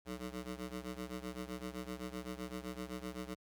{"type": "ring-modulated tone", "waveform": "15% pulse", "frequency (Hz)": 124.4, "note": "B2", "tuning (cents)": 13, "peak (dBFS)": -32, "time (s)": [0.05, 3.35], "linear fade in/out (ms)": 20, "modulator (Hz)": 58.3, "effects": ["high-pass 80 Hz 12 dB/octave"]}